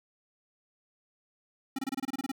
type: tone bursts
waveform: square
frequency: 268 Hz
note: C4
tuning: 42 cents sharp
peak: -31 dBFS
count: 11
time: 1.76-2.317 s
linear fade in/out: 5 ms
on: 27 ms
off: 26 ms
effects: 11-bit